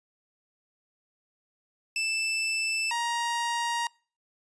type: tone pair in turn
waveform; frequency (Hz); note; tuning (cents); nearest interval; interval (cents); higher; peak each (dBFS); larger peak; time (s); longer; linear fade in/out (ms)
sawtooth; 2644 / 940.8; E7 / A#5; +5 / +16; octave + tritone; 1789; first; -23; neither; 1.96-2.91 / 2.91-3.87; second; 2
effects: noise-tail reverb RT60 0.4 s tail -26 dB re dry + resampled to 22050 Hz